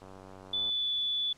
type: click train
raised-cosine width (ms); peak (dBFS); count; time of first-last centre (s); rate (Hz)
1; -35; 65; 0.02-0.693; 95.1
type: tone with pitch glide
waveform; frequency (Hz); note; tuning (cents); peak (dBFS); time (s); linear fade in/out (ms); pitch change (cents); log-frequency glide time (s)
sine; 3483 to 3459; A7 to A7; -18 to -30; -28; 0.53-1.33; 5; -12; 0.67-0.92
effects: pink hiss -61 dBFS RMS until 1.37 s + low-pass 8000 Hz 12 dB/octave